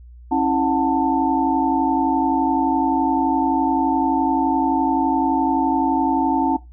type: tone cluster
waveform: sine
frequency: 272 / 323.7 / 735 / 888 Hz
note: C#4 / E4 / F#5 / A5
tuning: -33 / -31 / -12 / +16 cents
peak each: -20 / -22 / -24 / -20 dBFS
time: 0.31-6.57 s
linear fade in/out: 10 ms
effects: noise-tail reverb RT60 0.2 s tail -17 dB re dry + added 60 Hz sine -39 dBFS peak until 6.72 s